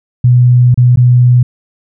sine tone with dropouts, 123.47 Hz, B2, in tune, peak -3 dBFS, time 0.24-1.43 s, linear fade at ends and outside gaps 5 ms, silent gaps 0.744-0.775 / 0.96-0.972 s, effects none

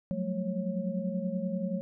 sine tone cluster, 180.1 / 190.5 / 219.2 / 547 Hz, F#3 / G3 / A3 / C#5, -46 / -49 / -6 / -23 cents, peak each -34 / -34 / -36 / -37 dBFS, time 0.11-1.81 s, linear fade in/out 0 ms, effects none

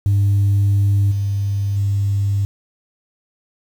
sine tone with level steps, 100.2 Hz, G2, 38 cents sharp, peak -10 / -16 / -14 dBFS, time 0.06-2.45 s, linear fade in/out 0 ms, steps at 1.11 / 1.76 s, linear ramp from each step 10 ms, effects tanh soft clip ceiling -10 dBFS + 7-bit

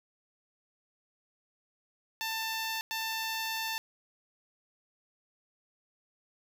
10% pulse tone bursts at uneven times, 891 Hz, A5, 22 cents sharp, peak -24 dBFS, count 2, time 2.21-2.81 / 2.91-3.78 s, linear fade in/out 0 ms, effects none

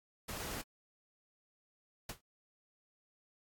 pink noise, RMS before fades -42 dBFS, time 0.28-0.62 s, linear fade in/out 10 ms
pink noise with exponential decay, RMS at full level -37 dBFS, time 2.09-2.21 s, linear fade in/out 5 ms, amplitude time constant 24 ms
effects AAC 64 kbps

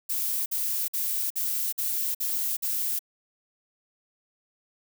violet noise bursts, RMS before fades -28 dBFS, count 7, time 0.09-2.992 s, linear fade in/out 10 ms, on 370 ms, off 52 ms, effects none

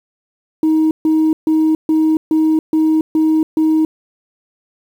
sine tone bursts, 314.9 Hz, D#4, 21 cents sharp, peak -8 dBFS, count 8, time 0.63-3.85 s, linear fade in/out 2 ms, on 280 ms, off 140 ms, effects tanh soft clip ceiling -8 dBFS + 7-bit

